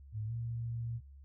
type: tone with pitch glide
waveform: sine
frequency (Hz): 107.6 to 116.66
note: A2 to A#2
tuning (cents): -38 to +2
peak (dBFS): -35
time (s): 0.12-1.01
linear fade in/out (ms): 50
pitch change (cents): +140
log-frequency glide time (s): 0.26-0.32
effects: added 69 Hz sine -51 dBFS peak until 1.24 s